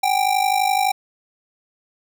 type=ring-modulated tone; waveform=square; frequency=784 Hz; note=G5; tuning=in tune; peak=-14 dBFS; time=0.03-0.92 s; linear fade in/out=5 ms; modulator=25.9 Hz; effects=none